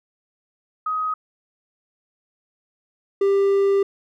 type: tone pair in turn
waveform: sine / triangle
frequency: 1259 / 395.6 Hz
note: D#6 / G4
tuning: +20 / +16 cents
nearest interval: octave + minor sixth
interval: 2004 cents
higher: first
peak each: -21 / -13 dBFS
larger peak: second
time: 0.86-1.14 / 3.21-3.83 s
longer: second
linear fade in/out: 5 ms
effects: none